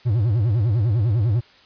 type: tone with vibrato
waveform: triangle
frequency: 110 Hz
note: A2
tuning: in tune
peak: -14 dBFS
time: 0.05-1.41 s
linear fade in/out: 20 ms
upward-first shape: sine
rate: 10 Hz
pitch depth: 220 cents each way
effects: white hiss -51 dBFS RMS until 1.65 s + resampled to 11025 Hz

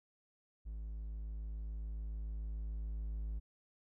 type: tone with level ramp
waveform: triangle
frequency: 53.5 Hz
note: A1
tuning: 48 cents flat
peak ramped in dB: -39 to -35 dBFS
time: 0.65-3.4 s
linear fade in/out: 20 ms
effects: none

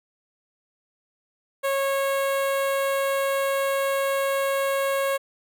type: tone with notch filter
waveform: sawtooth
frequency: 548 Hz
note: C#5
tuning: 20 cents flat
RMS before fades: -24 dBFS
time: 1.63-5.18 s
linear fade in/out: 20 ms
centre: 5300 Hz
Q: 1.1
effects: none

